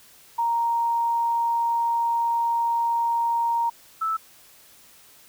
sine tone pair in turn, 932.3 / 1313.8 Hz, A#5 / E6, 0 / -6 cents, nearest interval tritone, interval 594 cents, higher second, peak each -20 / -22 dBFS, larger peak first, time 0.38-3.7 / 4.01-4.17 s, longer first, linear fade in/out 10 ms, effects white hiss -52 dBFS RMS until 5.28 s

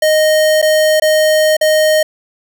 square tone with dropouts, 620 Hz, D#5, 6 cents flat, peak -9 dBFS, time 0.02-2.03 s, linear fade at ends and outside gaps 5 ms, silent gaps 0.617-0.625 / 0.999-1.02 / 1.568-1.611 s, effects none

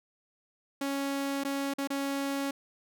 sawtooth tone with dropouts, 277.2 Hz, C#4, in tune, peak -26 dBFS, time 0.81-2.51 s, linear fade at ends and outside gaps 5 ms, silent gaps 1.437-1.448 / 1.738-1.783 / 1.874-1.902 s, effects none

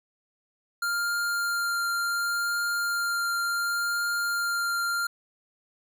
square tone with vibrato, 1396.9 Hz, F6, in tune, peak -26 dBFS, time 0.82-5.07 s, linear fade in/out 5 ms, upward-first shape triangle, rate 0.69 Hz, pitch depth 9 cents each way, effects none

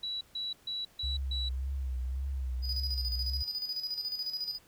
sine tone bursts, 3924 Hz, B7, 12 cents flat, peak -33 dBFS, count 5, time 0.03-1.49 s, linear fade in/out 5 ms, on 180 ms, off 140 ms
sine tone with vibrato, 65.41 Hz, C2, in tune, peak -31 dBFS, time 1.03-3.43 s, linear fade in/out 10 ms, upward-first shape triangle, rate 1.8 Hz, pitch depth 88 cents each way
triangle tone with tremolo, 4949 Hz, D#8, 10 cents flat, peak -30 dBFS, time 2.62-4.59 s, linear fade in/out 50 ms, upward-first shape square, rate 14 Hz, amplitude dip 60%
effects tanh soft clip ceiling -21 dBFS + pink hiss -62 dBFS RMS until 4.67 s

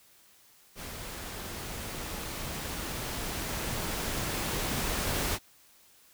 pink noise with level ramp, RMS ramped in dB -41 to -30 dBFS, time 0.75-5.39 s, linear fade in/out 50 ms, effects white hiss -60 dBFS RMS until 6.13 s

